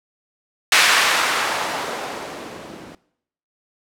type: noise with low-pass filter sweep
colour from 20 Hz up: violet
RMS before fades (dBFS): -21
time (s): 0.72-2.95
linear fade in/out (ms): 2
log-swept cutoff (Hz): 2000 to 240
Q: 0.88
effects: noise-tail reverb RT60 0.7 s tail -20 dB re dry